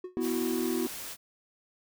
triangle tone with exponential decay, 365.4 Hz, F#4, 22 cents flat, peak -31 dBFS, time 0.04-0.18 s, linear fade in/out 5 ms, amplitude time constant 30 ms
triangle chord, B suspended fourth, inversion none, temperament just, 246.9 / 329.3 / 370.4 Hz, B3 / E4 / F#4, 0 / -2 / +2 cents, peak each -30 dBFS, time 0.17-0.87 s, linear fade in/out 0 ms
white noise, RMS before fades -40 dBFS, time 0.2-1.17 s, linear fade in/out 50 ms
effects none

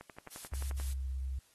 click train, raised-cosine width 0.5 ms, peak -31 dBFS, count 10, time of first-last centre 0.01-0.799 s, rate 11.4 Hz
blue noise bursts, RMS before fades -46 dBFS, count 3, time 0.31-0.936 s, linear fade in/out 10 ms, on 170 ms, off 58 ms
sine tone with pitch glide, 67.4 to 65.78 Hz, C#2 to C2, -48 to +10 cents, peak -34 dBFS, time 0.52-1.39 s, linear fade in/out 5 ms, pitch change -42 cents, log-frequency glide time 0.77-1.07 s
effects white hiss -67 dBFS RMS until 1.54 s + AAC 32 kbps

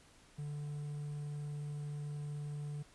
triangle tone with quantisation, 146.83 Hz, D3, in tune, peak -37 dBFS, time 0.38-2.83 s, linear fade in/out 10 ms, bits 11, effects pink hiss -63 dBFS RMS until 2.94 s + resampled to 24000 Hz

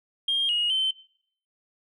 sine tone with pitch steps, 3217 / 2878 / 3083 Hz, G7 / F#7 / G7, +44 / -49 / -29 cents, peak -20 dBFS, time 0.28-0.91 s, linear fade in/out 5 ms, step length 210 ms, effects noise-tail reverb RT60 0.6 s tail -21 dB re dry + tanh soft clip ceiling -18 dBFS

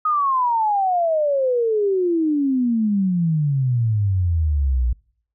sine exponential sweep, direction down, 1263 to 57.7 Hz, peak -16 dBFS, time 0.05-4.93 s, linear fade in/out 5 ms, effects noise-tail reverb RT60 0.6 s tail -26 dB re dry

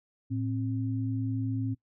sine tone pair together, 111.2 / 265.4 Hz, A2 / C4, +19 / +25 cents, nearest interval octave + minor third, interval 1506 cents, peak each -30 / -32 dBFS, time 0.3-1.75 s, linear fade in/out 20 ms, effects noise-tail reverb RT60 0.1 s tail -20 dB re dry

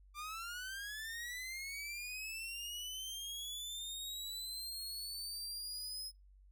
sawtooth linear sweep, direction up, 1174.7 to 5140 Hz, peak -39 dBFS, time 0.14-6.12 s, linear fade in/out 50 ms, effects noise-tail reverb RT60 0.2 s tail -23 dB re dry + added 48 Hz sine -59 dBFS peak until 6.51 s

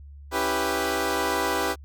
15% pulse chord, C# half-diminished seventh, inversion none, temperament equal, 277.2 / 329.6 / 392 / 493.9 Hz, C#4 / E4 / G4 / B4, 0 / 0 / 0 / 0 cents, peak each -26 / -24 / -21 / -22 dBFS, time 0.31-1.76 s, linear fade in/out 50 ms, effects added 71 Hz sine -41 dBFS peak until 1.84 s

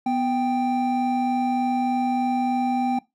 triangle tone pair together, 247.7 / 786.4 Hz, B3 / G5, +5 / +5 cents, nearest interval octave + minor sixth, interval 2000 cents, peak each -21 dBFS, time 0.06-2.99 s, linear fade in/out 5 ms, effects noise-tail reverb RT60 0.2 s tail -20 dB re dry

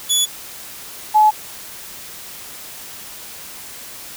20% pulse / sine tone pair in turn, 3420 / 855 Hz, A7 / A5, -50 / -50 cents, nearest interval 2 octaves, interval 2400 cents, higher first, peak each -8 dBFS, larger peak neither, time 0.09-0.26 / 1.14-1.31 s, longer neither, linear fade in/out 20 ms, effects white hiss -35 dBFS RMS until 4.16 s

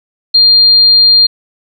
sine tone, 4200 Hz, C8, 6 cents sharp, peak -3 dBFS, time 0.34-1.27 s, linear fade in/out 10 ms, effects none

